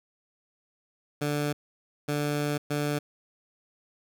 15% pulse tone bursts at uneven times, 146.83 Hz, D3, in tune, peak -20 dBFS, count 3, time 1.21-1.53 / 2.08-2.58 / 2.7-2.99 s, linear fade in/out 10 ms, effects none

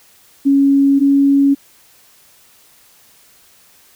sine tone pair in turn, 277.2 / 278.5 Hz, C#4 / C#4, 0 / +8 cents, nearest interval unison, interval 8 cents, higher second, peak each -8 dBFS, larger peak neither, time 0.45-1 / 1-1.55 s, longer neither, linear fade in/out 20 ms, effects white hiss -49 dBFS RMS until 3.95 s

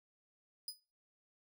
sawtooth tone with exponential decay, 4978 Hz, D#8, in tune, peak -34 dBFS, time 0.68-0.8 s, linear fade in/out 2 ms, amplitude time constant 25 ms, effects noise-tail reverb RT60 0.4 s tail -25 dB re dry

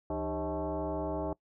sine tone with frequency modulation, 164.6 Hz, E3, 2 cents flat, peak -31 dBFS, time 0.1-1.33 s, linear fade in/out 2 ms, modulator 235 Hz, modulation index 3, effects noise-tail reverb RT60 0.1 s tail -23 dB re dry

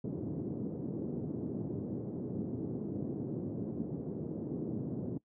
white band-pass noise, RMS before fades -38 dBFS, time 0.04-5.18 s, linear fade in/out 5 ms, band 110 to 360 Hz, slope 24 dB/octave, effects noise-tail reverb RT60 0.1 s tail -20 dB re dry

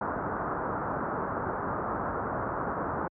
white low-pass noise, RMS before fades -32 dBFS, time 0.01-3.08 s, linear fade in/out 5 ms, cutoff 1400 Hz, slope 48 dB/octave, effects high-pass 60 Hz 12 dB/octave

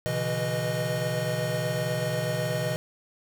square tone cluster, 122.2 / 141 / 165.9 / 489.6 / 619 Hz, B2 / C#3 / E3 / B4 / D#5, -18 / +30 / +11 / -15 / -9 cents, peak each -33 / -35 / -34 / -36 / -31 dBFS, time 0.06-2.76 s, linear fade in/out 0 ms, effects 10-bit

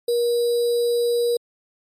sine tone with sample-and-hold, 476.1 Hz, A#4, 37 cents sharp, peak -17 dBFS, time 0.08-1.37 s, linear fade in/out 5 ms, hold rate 4410 Hz, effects MP3 64 kbps

